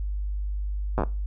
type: slowing click train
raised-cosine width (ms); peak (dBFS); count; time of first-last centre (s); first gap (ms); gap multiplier
1; -11; 6; 0.98-1.035; 8; 1.16
effects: noise-tail reverb RT60 0.3 s tail -20 dB re dry + added 50 Hz sine -26 dBFS peak until 1.26 s